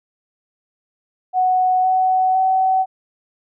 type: tone with pitch steps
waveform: sine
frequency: 740 / 748.2 / 756.4 Hz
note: F#5 / F#5 / F#5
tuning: 0 / +19 / +38 cents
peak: -13 dBFS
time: 1.33-2.86 s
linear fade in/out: 50 ms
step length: 510 ms
effects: none